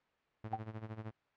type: tone with tremolo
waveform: sawtooth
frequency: 109.5 Hz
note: A2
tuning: 8 cents flat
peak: -36 dBFS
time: 0.44-1.11 s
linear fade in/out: 0 ms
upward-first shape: sine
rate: 13 Hz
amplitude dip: 80%
type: tone with exponential decay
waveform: sine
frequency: 772 Hz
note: G5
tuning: 27 cents flat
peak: -29 dBFS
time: 0.53-0.61 s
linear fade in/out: 5 ms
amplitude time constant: 17 ms
effects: white hiss -74 dBFS RMS until 1.36 s + low-pass 2000 Hz 12 dB/octave